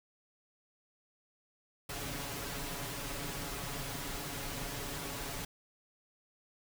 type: noise with comb filter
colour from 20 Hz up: pink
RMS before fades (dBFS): -40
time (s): 1.89-5.45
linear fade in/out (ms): 5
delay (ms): 7.1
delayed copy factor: +0.7
effects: none